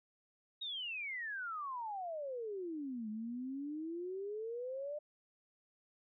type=exponential two-way sweep; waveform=sine; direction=down then up; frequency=3818 to 210.8 to 605 Hz; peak=-39 dBFS; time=0.61-4.99 s; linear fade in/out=10 ms; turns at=3.09 s; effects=none